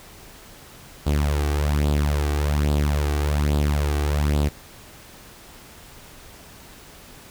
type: tone with flanger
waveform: sawtooth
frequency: 73.42 Hz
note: D2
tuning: in tune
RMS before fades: -21 dBFS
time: 1.06-4.49 s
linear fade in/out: 10 ms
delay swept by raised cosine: 0.24 to 2.64 ms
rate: 1.2 Hz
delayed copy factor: +0.65
effects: pink hiss -45 dBFS RMS until 7.3 s